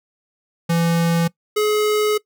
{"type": "tone pair in turn", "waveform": "square", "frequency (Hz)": [168.1, 423.6], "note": ["E3", "G#4"], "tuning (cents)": [34, 34], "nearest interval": "octave + major third", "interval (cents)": 1600, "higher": "second", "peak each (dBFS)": -16, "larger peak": "neither", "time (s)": [[0.69, 1.28], [1.56, 2.18]], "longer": "second", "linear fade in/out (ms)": 10, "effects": ["noise-tail reverb RT60 0.1 s tail -21 dB re dry"]}